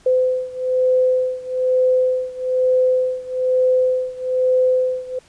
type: beating tone pair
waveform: sine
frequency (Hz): 510 / 511.1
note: C5 / C5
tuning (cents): -44 / -41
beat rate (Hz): 1.1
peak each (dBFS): -17 / -19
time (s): 0.06-5.19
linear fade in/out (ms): 5
effects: pink hiss -52 dBFS RMS until 5.28 s + resampled to 22050 Hz